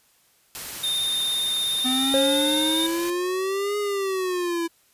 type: noise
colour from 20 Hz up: white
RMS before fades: -34 dBFS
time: 0.55-3.1 s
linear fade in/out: 0 ms
type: tone with vibrato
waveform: square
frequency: 3646 Hz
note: A#7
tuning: 39 cents flat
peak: -23 dBFS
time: 0.83-2.87 s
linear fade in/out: 10 ms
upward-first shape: sine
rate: 17 Hz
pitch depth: 19 cents each way
type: exponential two-way sweep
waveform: square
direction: up then down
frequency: 253.2 to 415.3 to 332.2 Hz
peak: -24 dBFS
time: 1.84-4.68 s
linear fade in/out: 20 ms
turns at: 3.78 s
type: tone with exponential decay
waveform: triangle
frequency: 540 Hz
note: C#5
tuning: 45 cents flat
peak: -16 dBFS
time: 2.14-3.75 s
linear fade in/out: 0 ms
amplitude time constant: 350 ms
effects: white hiss -61 dBFS RMS until 4.93 s + resampled to 32000 Hz